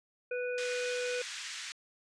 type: harmonic tone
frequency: 493.9 Hz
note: B4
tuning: in tune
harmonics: 1 / 3 / 5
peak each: -33 / -41 / -42 dBFS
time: 0.31-1.22 s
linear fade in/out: 5 ms
type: band-pass noise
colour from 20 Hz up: pink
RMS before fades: -42 dBFS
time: 0.58-1.72 s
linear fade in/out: 0 ms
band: 1600 to 7900 Hz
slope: 24 dB/octave
effects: resampled to 22050 Hz